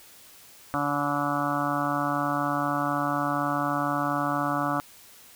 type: harmonic tone with a mistuned harmonic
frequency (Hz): 144.1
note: D3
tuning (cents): -33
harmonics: 1 / 2 / 4 / 5 / 6 / 7 / 8 / 9 / 10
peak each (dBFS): -35 / -30 / -34 / -32 / -35 / -35 / -31 / -32 / -36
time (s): 0.74-4.8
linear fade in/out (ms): 0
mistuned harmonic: 10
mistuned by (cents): +21
effects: white hiss -51 dBFS RMS until 5.35 s